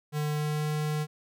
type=tone with pitch glide; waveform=square; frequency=150 to 151.66 Hz; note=D3 to D#3; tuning=+37 to -44 cents; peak=-28 dBFS; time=0.12-1.07 s; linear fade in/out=50 ms; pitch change=+19 cents; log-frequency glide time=0.32-0.69 s; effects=none